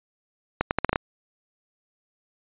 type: accelerating click train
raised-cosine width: 0.5 ms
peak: -6 dBFS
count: 7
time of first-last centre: 0.61-0.959 s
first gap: 99 ms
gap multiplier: 0.78
effects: resampled to 8000 Hz